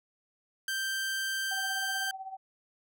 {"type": "tone", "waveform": "sawtooth", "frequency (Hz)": 1568, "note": "G6", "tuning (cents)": 0, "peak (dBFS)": -27, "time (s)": [0.68, 2.11], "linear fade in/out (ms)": 2}
{"type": "tone with tremolo", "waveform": "sine", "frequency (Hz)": 766, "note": "G5", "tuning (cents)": -40, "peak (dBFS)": -35, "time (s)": [1.51, 2.37], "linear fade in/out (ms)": 5, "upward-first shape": "triangle", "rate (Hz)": 16, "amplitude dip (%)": 80}
{"effects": []}